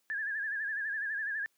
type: tone with vibrato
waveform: sine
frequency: 1693 Hz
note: G#6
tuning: 33 cents sharp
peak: -32 dBFS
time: 0.1-1.46 s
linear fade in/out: 0 ms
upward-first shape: sine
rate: 12 Hz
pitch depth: 88 cents each way
effects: white hiss -75 dBFS RMS until 1.57 s + high-pass 150 Hz 12 dB/octave